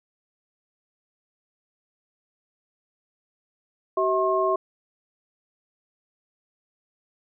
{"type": "tone cluster", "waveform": "sine", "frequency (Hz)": [380.2, 646, 1073], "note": ["F#4", "E5", "C6"], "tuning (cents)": [47, -35, 43], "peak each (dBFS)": -24, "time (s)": [3.97, 4.56], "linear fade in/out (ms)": 5, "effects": []}